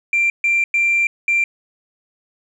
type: tone bursts at uneven times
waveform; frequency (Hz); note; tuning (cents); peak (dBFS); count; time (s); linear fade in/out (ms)
sine; 2365; D7; +12; -12; 4; 0.13-0.3 / 0.44-0.64 / 0.74-1.07 / 1.28-1.44; 2
effects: tanh soft clip ceiling -10 dBFS + 9-bit